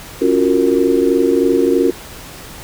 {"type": "chord", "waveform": "sine", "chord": "Gb major seventh", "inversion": "second", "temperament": "just", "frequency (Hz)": [277.5, 346.9, 370, 462.5], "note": ["Db4", "F4", "Gb4", "Bb4"], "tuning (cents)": [2, -12, 0, -14], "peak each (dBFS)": -16, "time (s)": [0.21, 1.91], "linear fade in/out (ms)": 10, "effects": ["pink hiss -34 dBFS RMS until 2.63 s"]}